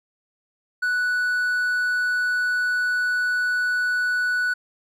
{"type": "tone", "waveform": "triangle", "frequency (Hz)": 1480, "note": "F#6", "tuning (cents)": 0, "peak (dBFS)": -18, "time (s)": [0.82, 4.54], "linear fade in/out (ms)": 10, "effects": []}